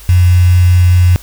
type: tone with quantisation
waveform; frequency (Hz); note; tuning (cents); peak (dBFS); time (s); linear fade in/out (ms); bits
sine; 89.5; F2; +43; -4; 0.09-1.16; 0; 4
effects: added 50 Hz sine -34 dBFS peak until 1.22 s + white hiss -37 dBFS RMS until 1.22 s